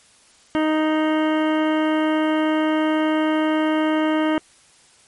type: harmonic tone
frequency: 311.1 Hz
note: D#4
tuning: in tune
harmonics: 1 / 2 / 3 / 4 / 5 / 6 / 7 / 9 / 10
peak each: -18 / -24 / -28 / -30 / -32 / -34 / -35 / -37 / -38 dBFS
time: 0.55-4.38 s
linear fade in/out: 0 ms
effects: white hiss -53 dBFS RMS until 5.07 s + MP3 48 kbps